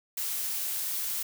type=noise; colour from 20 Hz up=blue; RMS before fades=-32 dBFS; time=0.17-1.23 s; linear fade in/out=5 ms; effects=none